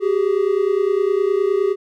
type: tone pair together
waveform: triangle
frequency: 380.3 / 410 Hz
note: F#4 / G#4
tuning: +48 / -22 cents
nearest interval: minor second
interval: 130 cents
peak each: -16 dBFS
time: 0-1.76 s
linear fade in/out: 50 ms
effects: none